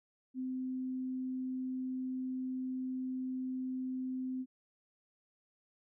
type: tone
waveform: sine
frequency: 257.7 Hz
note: C4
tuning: 26 cents flat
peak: -35 dBFS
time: 0.34-4.46 s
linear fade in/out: 50 ms
effects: none